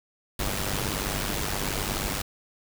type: noise with amplitude modulation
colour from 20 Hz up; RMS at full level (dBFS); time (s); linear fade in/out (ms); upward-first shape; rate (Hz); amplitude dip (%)
pink; -26; 0.39-2.22; 5; sine; 98.9; 70
effects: none